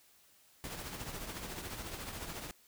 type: noise with tremolo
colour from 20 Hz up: pink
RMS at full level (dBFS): -41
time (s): 0.64-2.51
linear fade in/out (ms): 0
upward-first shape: triangle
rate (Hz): 14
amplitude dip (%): 55
effects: white hiss -65 dBFS RMS until 2.67 s